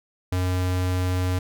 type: tone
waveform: square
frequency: 91.3 Hz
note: F#2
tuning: 23 cents flat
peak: -22 dBFS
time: 0.32-1.39 s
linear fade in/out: 5 ms
effects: none